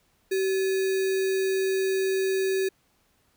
sine tone with sample-and-hold, 382.1 Hz, G4, 44 cents flat, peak -22 dBFS, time 0.31-2.69 s, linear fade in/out 10 ms, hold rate 2100 Hz, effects pink hiss -67 dBFS RMS until 3.36 s

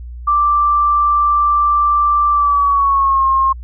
sine tone with pitch glide, 1174.7 to 1071 Hz, D6 to C6, 0 to +40 cents, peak -10 dBFS, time 0.27-3.53 s, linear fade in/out 10 ms, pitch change -160 cents, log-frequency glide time 2.31-3.26 s, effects added 60 Hz sine -27 dBFS peak until 3.63 s

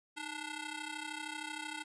10% pulse ring-modulated tone, 587 Hz, D5, 1 cent flat, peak -29 dBFS, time 0.16-1.84 s, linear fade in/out 20 ms, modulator 277 Hz, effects resampled to 22050 Hz

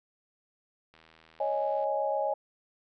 click train, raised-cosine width 0.3 ms, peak -40 dBFS, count 73, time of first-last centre 0.94-1.84 s, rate 80 Hz
sine chord, C# suspended second, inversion none, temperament equal, 554.4 / 622.3 / 830.6 Hz, C#5 / D#5 / G#5, 0 / 0 / 0 cents, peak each -31 dBFS, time 1.4-2.34 s, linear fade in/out 5 ms
effects none

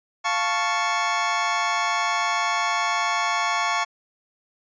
25% pulse chord, F augmented, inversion none, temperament equal, 698.5 / 880 / 1108.7 Hz, F5 / A5 / C#6, 0 / 0 / 0 cents, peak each -24 / -23 / -20 dBFS, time 0.24-3.85 s, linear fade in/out 20 ms, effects resampled to 16000 Hz

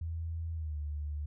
sine tone with pitch glide, 82.2 to 74.08 Hz, E2 to D2, -4 to +16 cents, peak -34 dBFS, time 0.01-1.26 s, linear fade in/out 5 ms, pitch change -180 cents, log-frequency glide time 0.53-0.78 s, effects none

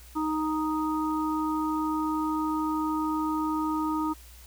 harmonic tone, 311.1 Hz, D#4, in tune, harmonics 1 / 3 / 4, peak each -27 / -32 / -33 dBFS, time 0.15-4.14 s, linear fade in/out 20 ms, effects added 60 Hz sine -48 dBFS peak until 4.46 s + white hiss -53 dBFS RMS until 4.46 s

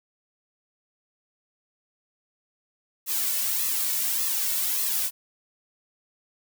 blue noise with flanger, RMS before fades -26 dBFS, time 3.06-5.11 s, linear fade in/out 50 ms, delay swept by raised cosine 1.3 to 2.5 ms, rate 1.7 Hz, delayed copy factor -0.85, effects none

